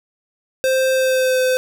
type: tone with pitch glide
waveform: square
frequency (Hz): 523.3 to 512.5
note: C5 to C5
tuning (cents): 0 to -36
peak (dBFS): -15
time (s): 0.64-1.57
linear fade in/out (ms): 0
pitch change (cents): -36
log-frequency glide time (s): 0.93-1.4
effects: none